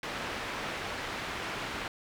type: low-pass noise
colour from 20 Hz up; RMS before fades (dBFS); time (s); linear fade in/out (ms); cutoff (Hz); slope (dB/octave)
white; -37; 0.03-1.88; 2; 2300; 12
effects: none